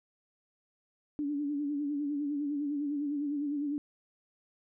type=tone with vibrato; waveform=sine; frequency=289.6 Hz; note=D4; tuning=24 cents flat; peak=-30 dBFS; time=1.19-3.78 s; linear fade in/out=0 ms; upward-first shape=sine; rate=9.9 Hz; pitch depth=56 cents each way; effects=none